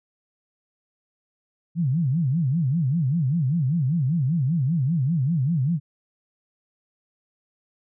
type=tone with vibrato; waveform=sine; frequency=148.4 Hz; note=D3; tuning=18 cents sharp; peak=-19 dBFS; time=1.75-5.8 s; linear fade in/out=50 ms; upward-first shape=sine; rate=5.1 Hz; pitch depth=290 cents each way; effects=none